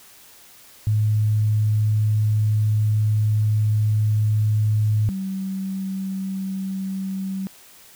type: tone pair in turn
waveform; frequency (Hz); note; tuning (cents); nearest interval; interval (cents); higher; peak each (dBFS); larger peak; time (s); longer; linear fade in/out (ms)
sine; 107 / 191.7; A2 / G3; -48 / -38; minor seventh; 1010; second; -16 / -24; first; 0.87-5.09 / 5.09-7.47; first; 0
effects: white hiss -48 dBFS RMS until 7.95 s